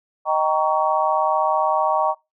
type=chord; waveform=sine; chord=Eb dominant seventh; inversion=none; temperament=just; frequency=622.3 / 777.8 / 933.4 / 1120.1 Hz; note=Eb5 / G5 / Bb5 / Db6; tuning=0 / -14 / +2 / +18 cents; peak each=-22 dBFS; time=0.25-2.15 s; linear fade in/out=50 ms; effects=noise-tail reverb RT60 0.2 s tail -20 dB re dry